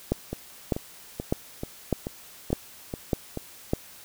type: two click trains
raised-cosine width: 2 ms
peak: -9 / -17 dBFS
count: 7 / 8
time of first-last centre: 0.12-3.734 / 0.33-3.373 s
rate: 1.66 / 2.3 Hz
effects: white hiss -48 dBFS RMS until 4.04 s